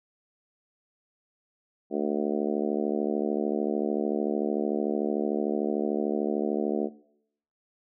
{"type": "harmonic tone", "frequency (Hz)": 73.42, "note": "D2", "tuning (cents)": 0, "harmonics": [3, 4, 5, 6, 7, 8, 9, 10], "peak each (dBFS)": [-32, -31, -30, -32, -37, -38, -36, -41], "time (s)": [1.9, 6.9], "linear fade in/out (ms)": 50, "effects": ["noise-tail reverb RT60 0.7 s tail -20 dB re dry"]}